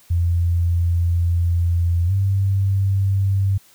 sine tone with pitch glide, 85.9 to 97.54 Hz, F2 to G2, -28 to -8 cents, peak -15 dBFS, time 0.1-3.58 s, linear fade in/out 10 ms, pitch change +220 cents, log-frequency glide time 2.06-2.12 s, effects white hiss -52 dBFS RMS until 3.74 s

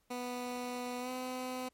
15% pulse tone with pitch glide, 246.9 to 254.6 Hz, B3 to C4, 0 to -47 cents, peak -31 dBFS, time 0.1-1.69 s, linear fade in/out 10 ms, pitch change +53 cents, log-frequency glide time 1-1.1 s, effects pink hiss -75 dBFS RMS until 1.73 s + MP3 64 kbps

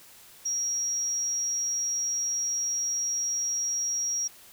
sine tone, 5660 Hz, F8, 22 cents sharp, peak -26 dBFS, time 0.45-4.28 s, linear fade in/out 10 ms, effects white hiss -52 dBFS RMS until 4.52 s

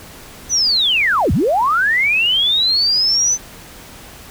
sine linear two-way sweep, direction down then up, 6160 to 58.27 to 6160 Hz, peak -12 dBFS, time 0.49-3.38 s, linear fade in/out 50 ms, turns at 1.32 s, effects pink hiss -38 dBFS RMS until 4.3 s

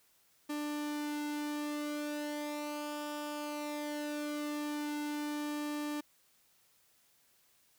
sawtooth tone with flanger, 296.1 Hz, D4, 14 cents sharp, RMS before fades -38 dBFS, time 0.49-6.01 s, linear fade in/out 10 ms, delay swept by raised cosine 1.4 to 2.9 ms, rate 0.19 Hz, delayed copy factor -0.6, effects white hiss -69 dBFS RMS until 7.78 s

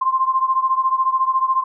sine beating tone pair, 1046.5 / 1060.5 Hz, C6 / C6, 0 / +23 cents, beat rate 14 Hz, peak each -17 / -20 dBFS, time 0.01-1.64 s, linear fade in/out 10 ms, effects none

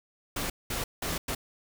pink noise bursts at uneven times, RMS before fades -32 dBFS, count 4, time 0.36-0.5 / 0.7-0.84 / 1.02-1.18 / 1.28-1.35 s, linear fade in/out 5 ms, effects none

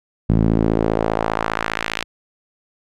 sawtooth tone with band-pass filter sweep, 55 Hz, A1, in tune, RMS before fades -19 dBFS, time 0.29-2.04 s, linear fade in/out 5 ms, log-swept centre 170 to 2900 Hz, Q 1.2, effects none

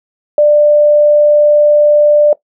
sine tone, 593 Hz, D5, 17 cents sharp, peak -4 dBFS, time 0.38-2.33 s, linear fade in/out 2 ms, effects noise-tail reverb RT60 0.1 s tail -18 dB re dry

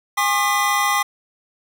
square tone cluster, 818 / 1076 / 1209 / 2001 Hz, G#5 / C6 / D6 / B6, -26 / +48 / +50 / +22 cents, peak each -23 dBFS, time 0.17-1.03 s, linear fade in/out 10 ms, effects none

